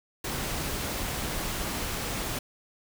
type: noise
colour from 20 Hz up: pink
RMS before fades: -32 dBFS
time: 0.24-2.39 s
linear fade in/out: 5 ms
effects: none